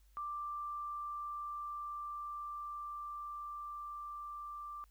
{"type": "tone with level ramp", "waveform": "sine", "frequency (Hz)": 1179, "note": "D6", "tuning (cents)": 6, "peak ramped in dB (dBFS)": [-38, -43], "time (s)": [0.17, 4.84], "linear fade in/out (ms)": 0, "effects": ["added 50 Hz sine -62 dBFS peak until 4.9 s", "white hiss -75 dBFS RMS until 4.9 s"]}